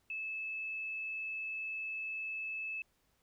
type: tone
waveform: sine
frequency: 2611 Hz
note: E7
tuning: 17 cents flat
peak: -37 dBFS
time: 0.1-2.82 s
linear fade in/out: 2 ms
effects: pink hiss -75 dBFS RMS until 3.22 s